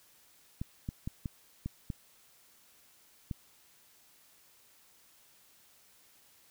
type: clicks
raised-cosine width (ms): 5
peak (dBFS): -23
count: 7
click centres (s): 0.615 / 0.889 / 1.075 / 1.258 / 1.66 / 1.902 / 3.312
effects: white hiss -63 dBFS RMS until 6.5 s